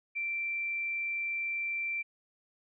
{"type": "tone", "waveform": "sine", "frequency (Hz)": 2349, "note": "D7", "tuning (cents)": 0, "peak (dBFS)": -31, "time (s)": [0.15, 2.03], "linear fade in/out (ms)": 20, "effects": []}